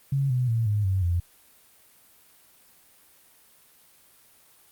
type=tone with pitch steps; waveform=sine; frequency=137.7 / 125.54 / 114.46 / 104.36 / 95.14 / 86.75 Hz; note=C#3 / B2 / A#2 / G#2 / F#2 / F2; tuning=-11 / +29 / -31 / +9 / +49 / -11 cents; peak=-21 dBFS; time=0.12-1.2 s; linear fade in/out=5 ms; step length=180 ms; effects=white hiss -57 dBFS RMS until 4.71 s + Opus 32 kbps